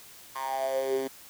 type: tone with high-pass filter sweep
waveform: 10% pulse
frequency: 133.8 Hz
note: C3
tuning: 39 cents sharp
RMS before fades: -30 dBFS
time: 0.35-1.08 s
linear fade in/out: 10 ms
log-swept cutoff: 1100 to 310 Hz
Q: 8.2
effects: white hiss -50 dBFS RMS until 1.29 s